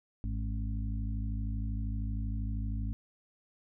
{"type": "harmonic tone with a mistuned harmonic", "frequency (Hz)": 52.8, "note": "G#1", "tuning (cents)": 29, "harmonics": [1, 2, 4, 5], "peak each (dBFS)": [-33, -37, -42, -46], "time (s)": [0.24, 2.93], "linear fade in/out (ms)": 0, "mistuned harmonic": 5, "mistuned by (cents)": 47, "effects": []}